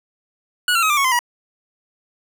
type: tone with pitch steps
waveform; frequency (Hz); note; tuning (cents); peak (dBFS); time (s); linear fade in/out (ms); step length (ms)
25% pulse; 1460 / 1362.2 / 1271 / 1185.9 / 1106.5 / 1032.4 / 963.2; F#6 / F6 / D#6 / D6 / C#6 / C6 / B5; -24 / -44 / +36 / +16 / -3 / -23 / -44; -11; 0.68-1.191; 2; 73
effects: none